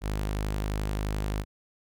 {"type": "tone", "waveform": "sawtooth", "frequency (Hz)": 51.5, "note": "G#1", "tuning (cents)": -14, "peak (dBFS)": -24, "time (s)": [0.01, 1.45], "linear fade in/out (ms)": 50, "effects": []}